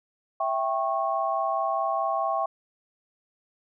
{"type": "chord", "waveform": "sine", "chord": "C# diminished", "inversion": "first", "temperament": "equal with one note detuned", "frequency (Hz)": [659.3, 784, 1096], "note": ["E5", "G5", "C#6"], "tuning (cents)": [0, 0, -20], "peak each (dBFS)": -28, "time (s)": [0.4, 2.46], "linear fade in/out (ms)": 5, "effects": []}